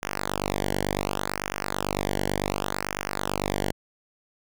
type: tone with flanger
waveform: sawtooth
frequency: 49 Hz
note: G1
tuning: in tune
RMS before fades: -29 dBFS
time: 0.02-3.72 s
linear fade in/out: 10 ms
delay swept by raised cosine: 0.24 to 0.8 ms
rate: 0.68 Hz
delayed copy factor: -1
effects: none